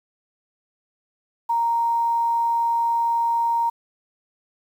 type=tone with quantisation; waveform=sine; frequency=931 Hz; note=A#5; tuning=2 cents flat; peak=-18 dBFS; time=1.49-3.7 s; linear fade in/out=10 ms; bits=8; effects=none